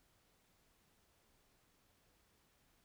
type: silence
effects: pink hiss -74 dBFS RMS until 2.84 s